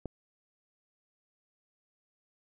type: click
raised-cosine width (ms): 2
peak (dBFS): -23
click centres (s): 0.057
effects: none